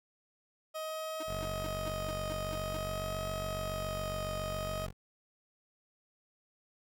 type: tone with vibrato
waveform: 30% pulse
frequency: 629 Hz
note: D#5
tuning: 19 cents sharp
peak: -34 dBFS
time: 0.74-4.87 s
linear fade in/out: 20 ms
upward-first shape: triangle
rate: 0.49 Hz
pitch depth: 15 cents each way
type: tone bursts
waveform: sawtooth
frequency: 311.1 Hz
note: D#4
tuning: in tune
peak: -37 dBFS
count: 8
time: 1.2-2.77 s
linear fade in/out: 5 ms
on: 30 ms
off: 190 ms
type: tone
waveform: 15% pulse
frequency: 47.21 Hz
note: F#1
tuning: 36 cents sharp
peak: -32 dBFS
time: 1.26-4.93 s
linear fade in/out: 50 ms
effects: none